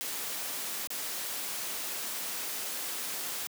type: noise with dropouts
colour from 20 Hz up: white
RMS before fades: -36 dBFS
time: 0.01-3.47 s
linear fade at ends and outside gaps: 0 ms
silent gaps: 0.871-0.904 s
effects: high-pass 200 Hz 12 dB/octave